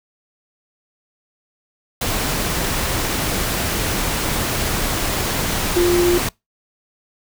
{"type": "tone in noise", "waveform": "sine", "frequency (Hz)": 350.8, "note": "F4", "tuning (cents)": 8, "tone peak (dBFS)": -13, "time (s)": [5.76, 6.18], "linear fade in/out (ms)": 5, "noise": "pink", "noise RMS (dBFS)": -21, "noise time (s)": [2.01, 6.29], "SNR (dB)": 5, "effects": ["noise-tail reverb RT60 0.2 s tail -25 dB re dry"]}